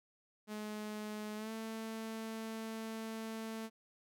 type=tone with pitch glide; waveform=sawtooth; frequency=212.2 to 222.5 Hz; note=G#3 to A3; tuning=+38 to +20 cents; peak=-37 dBFS; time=0.47-3.7 s; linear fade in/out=50 ms; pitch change=+82 cents; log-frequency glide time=1.36-1.51 s; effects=none